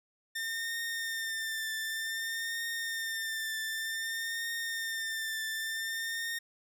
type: tone with vibrato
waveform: sawtooth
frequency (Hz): 1805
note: A6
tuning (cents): +44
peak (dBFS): -30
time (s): 0.35-6.39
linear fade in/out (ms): 10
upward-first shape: triangle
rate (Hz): 0.54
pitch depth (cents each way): 35
effects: none